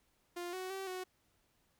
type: tone with pitch steps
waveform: sawtooth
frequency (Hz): 350.5 / 371.9 / 385.4 / 369.2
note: F4 / F#4 / G4 / F#4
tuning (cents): +6 / +9 / -29 / -4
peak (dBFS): -36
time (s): 0.36-1.04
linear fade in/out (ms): 10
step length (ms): 170
effects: pink hiss -75 dBFS RMS until 1.79 s